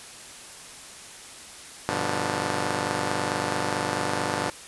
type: chord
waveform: 5% pulse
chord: G dominant seventh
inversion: none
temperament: just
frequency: 98 / 122.5 / 147 / 176.4 Hz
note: G2 / B2 / D3 / F3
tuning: 0 / -14 / +2 / +18 cents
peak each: -21 dBFS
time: 1.89-4.5 s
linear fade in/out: 0 ms
effects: white hiss -43 dBFS RMS until 4.67 s + resampled to 24000 Hz